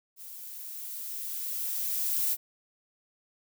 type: noise with level ramp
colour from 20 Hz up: violet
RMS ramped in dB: -45 to -27 dBFS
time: 0.16-2.37 s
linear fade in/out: 50 ms
effects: none